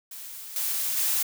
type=noise with level steps; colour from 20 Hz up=blue; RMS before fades=-40 / -28 / -25 dBFS; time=0.11-1.23 s; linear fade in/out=5 ms; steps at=0.56 / 0.97 s; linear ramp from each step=2 ms; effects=none